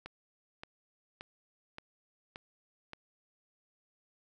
click train, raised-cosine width 0.3 ms, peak -27 dBFS, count 6, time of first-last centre 0.06-2.934 s, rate 1.74 Hz, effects none

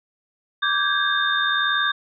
sine tone cluster, 1164 / 1571 / 1652 / 3636 Hz, D6 / G6 / G#6 / A#7, -16 / +3 / -10 / -44 cents, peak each -24 dBFS, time 0.62-1.92 s, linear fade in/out 10 ms, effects none

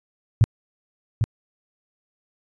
sine tone with echo, 111.1 Hz, A2, 17 cents sharp, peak -10 dBFS, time 0.41-0.44 s, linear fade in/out 0 ms, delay 800 ms, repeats 1, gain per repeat -6 dB, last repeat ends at 1.24 s, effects resampled to 22050 Hz

